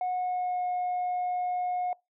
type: tone with pitch glide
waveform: sine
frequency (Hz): 730 to 722.4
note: F#5 to F#5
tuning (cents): -24 to -42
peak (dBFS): -25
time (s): 0.01-1.93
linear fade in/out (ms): 2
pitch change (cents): -18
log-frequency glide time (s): 0.13-0.66
effects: noise-tail reverb RT60 0.2 s tail -24 dB re dry + tanh soft clip ceiling -25 dBFS